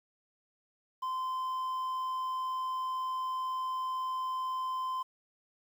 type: tone with quantisation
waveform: triangle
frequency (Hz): 1033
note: C6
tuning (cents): -22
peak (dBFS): -30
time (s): 1.02-5.03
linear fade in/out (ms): 10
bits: 10
effects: none